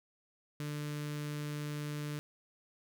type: tone with notch filter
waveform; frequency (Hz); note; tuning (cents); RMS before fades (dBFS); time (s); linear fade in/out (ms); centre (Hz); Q
sawtooth; 148.2; D3; +16; -39; 0.6-2.19; 0; 760; 1.2
effects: none